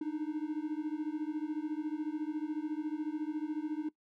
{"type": "beating tone pair", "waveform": "triangle", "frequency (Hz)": [300, 314], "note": ["D4", "D#4"], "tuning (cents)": [37, 16], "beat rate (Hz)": 14, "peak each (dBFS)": [-34, -35], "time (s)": [0.01, 3.89], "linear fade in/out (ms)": 5, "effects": ["noise-tail reverb RT60 0.1 s tail -19 dB re dry"]}